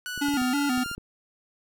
sawtooth tone with pitch glide, 1479 to 1398.4 Hz, F#6 to F6, -1 to +2 cents, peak -28 dBFS, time 0.06-0.95 s, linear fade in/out 0 ms, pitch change -97 cents, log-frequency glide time 0.17-0.42 s
clicks, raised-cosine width 3 ms, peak -28 dBFS, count 8, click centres 0.177 / 0.285 / 0.339 / 0.417 / 0.777 / 0.861 / 0.914 / 0.98 s
square tone with vibrato, 268.5 Hz, C4, 45 cents sharp, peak -24 dBFS, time 0.21-0.84 s, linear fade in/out 10 ms, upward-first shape square, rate 3.1 Hz, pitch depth 110 cents each way
effects none

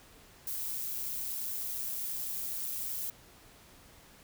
violet noise with amplitude modulation, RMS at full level -35 dBFS, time 0.47-3.1 s, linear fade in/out 2 ms, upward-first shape sine, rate 128 Hz, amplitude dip 35%, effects pink hiss -57 dBFS RMS until 4.23 s

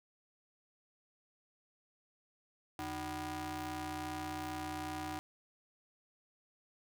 sawtooth ring-modulated tone, 225.3 Hz, A3, 41 cents sharp, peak -32 dBFS, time 2.79-5.19 s, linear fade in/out 0 ms, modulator 532 Hz, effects none

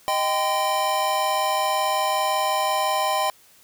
square chord, C minor, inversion first, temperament equal with one note detuned, 622.3 / 784 / 1022 Hz, Eb5 / G5 / C6, 0 / 0 / -41 cents, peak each -27 / -25 / -25 dBFS, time 0.08-3.3 s, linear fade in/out 0 ms, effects white hiss -54 dBFS RMS until 3.63 s

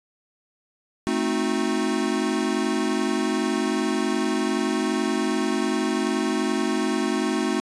square tone cluster, 219.7 / 262.3 / 311.7 / 363.1 Hz, A3 / C4 / D#4 / F#4, -2 / +4 / +3 / -33 cents, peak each -28 dBFS, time 1.07-7.6 s, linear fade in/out 0 ms, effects resampled to 22050 Hz

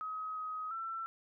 sine tone with pitch steps, 1269 / 1262 / 1340 Hz, D#6 / D#6 / E6, +34 / +24 / +28 cents, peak -37 dBFS, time 0.01-1.06 s, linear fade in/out 0 ms, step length 350 ms, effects none

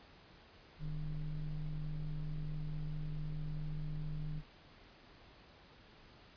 triangle ring-modulated tone, 65.41 Hz, C2, in tune, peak -32 dBFS, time 0.79-4.43 s, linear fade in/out 50 ms, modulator 87.7 Hz, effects pink hiss -60 dBFS RMS until 6.36 s + resampled to 11025 Hz

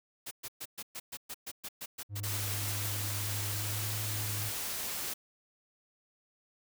white noise bursts, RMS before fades -41 dBFS, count 16, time 0.26-2.892 s, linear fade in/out 10 ms, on 52 ms, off 120 ms
triangle tone with pitch glide, 102.2 to 105.32 Hz, G#2 to G#2, -27 to +25 cents, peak -34 dBFS, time 2.09-4.52 s, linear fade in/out 50 ms, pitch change +52 cents, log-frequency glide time 3.53-3.86 s
white noise, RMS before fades -37 dBFS, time 2.23-5.14 s, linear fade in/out 10 ms
effects none

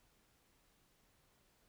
silence, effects pink hiss -73 dBFS RMS until 1.68 s

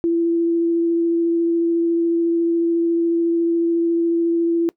sine tone with vibrato, 336.4 Hz, E4, 35 cents sharp, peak -15 dBFS, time 0.04-4.69 s, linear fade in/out 0 ms, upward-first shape triangle, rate 14 Hz, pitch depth 11 cents each way, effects noise-tail reverb RT60 0.1 s tail -22 dB re dry

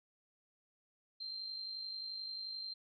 sine tone with amplitude modulation, 4152 Hz, C8, 14 cents flat, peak -39 dBFS, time 1.2-2.74 s, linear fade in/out 10 ms, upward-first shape sine, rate 51.4 Hz, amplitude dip 45%, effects none

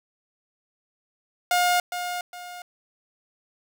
sawtooth tone with echo, 713 Hz, F5, 36 cents sharp, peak -15 dBFS, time 1.51-1.8 s, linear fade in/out 2 ms, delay 410 ms, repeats 2, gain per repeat -9 dB, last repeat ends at 2.62 s, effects none

